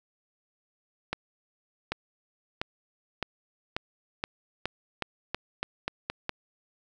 accelerating click train, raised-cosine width 0.3 ms, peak -13 dBFS, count 13, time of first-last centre 1.13-6.293 s, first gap 790 ms, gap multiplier 0.88, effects none

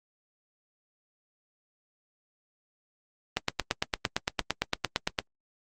click train, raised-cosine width 0.2 ms, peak -7 dBFS, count 17, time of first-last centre 3.37-5.188 s, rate 8.8 Hz, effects Opus 32 kbps

